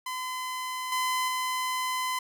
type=tone with level steps; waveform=sawtooth; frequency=1020 Hz; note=C6; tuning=44 cents flat; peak=-28 / -22 / -24 dBFS; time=0.06-2.19 s; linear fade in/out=5 ms; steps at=0.92 / 1.28 s; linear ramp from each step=2 ms; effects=none